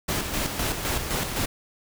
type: noise with tremolo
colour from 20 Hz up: pink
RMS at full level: -26 dBFS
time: 0.08-1.46 s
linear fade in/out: 10 ms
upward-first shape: square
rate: 3.9 Hz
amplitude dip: 45%
effects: none